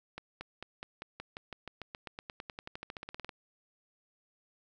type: accelerating click train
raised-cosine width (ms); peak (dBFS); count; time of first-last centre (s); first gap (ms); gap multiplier
0.3; -25; 28; 0.18-3.292; 230; 0.94
effects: none